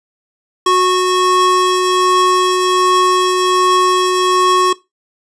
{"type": "tone pair together", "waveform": "square", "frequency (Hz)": [367.1, 1100], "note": ["F#4", "C#6"], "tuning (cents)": [-14, -14], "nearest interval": "octave + perfect fifth", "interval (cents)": 1900, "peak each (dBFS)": -14, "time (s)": [0.66, 4.73], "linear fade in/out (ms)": 5, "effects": ["noise-tail reverb RT60 0.2 s tail -18 dB re dry", "resampled to 22050 Hz"]}